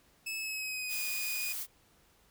sawtooth tone with pitch glide, 2603 to 2471 Hz, E7 to D#7, -22 to -13 cents, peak -32 dBFS, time 0.26-1.53 s, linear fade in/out 10 ms, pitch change -91 cents, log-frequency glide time 0.38-1.01 s
blue noise, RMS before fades -38 dBFS, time 0.88-1.67 s, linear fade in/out 50 ms
effects pink hiss -66 dBFS RMS until 2.3 s

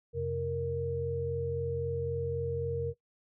sine tone cluster, 89 / 132.8 / 466.7 Hz, F2 / C3 / A#4, +33 / +26 / +2 cents, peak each -38 / -37 / -31 dBFS, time 0.13-2.94 s, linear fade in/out 50 ms, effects noise-tail reverb RT60 0.1 s tail -17 dB re dry

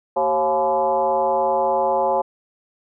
sine tone with frequency modulation, 698.5 Hz, F5, in tune, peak -16 dBFS, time 0.16-2.22 s, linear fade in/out 10 ms, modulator 157 Hz, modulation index 1.7, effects none

